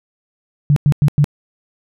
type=tone bursts; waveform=sine; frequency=145.4 Hz; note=D3; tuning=17 cents flat; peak=-8 dBFS; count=4; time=0.7-1.243 s; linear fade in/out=0 ms; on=63 ms; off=97 ms; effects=none